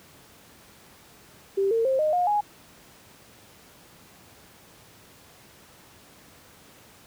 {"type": "tone with pitch steps", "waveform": "sine", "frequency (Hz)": [392, 455.5, 529.3, 615.1, 714.8, 830.6], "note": ["G4", "A#4", "C5", "D#5", "F5", "G#5"], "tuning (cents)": [0, -40, 20, -20, 40, 0], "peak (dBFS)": -20, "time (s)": [1.57, 2.41], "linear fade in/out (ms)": 10, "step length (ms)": 140, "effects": ["pink hiss -52 dBFS RMS until 7.06 s", "high-pass 80 Hz 12 dB/octave"]}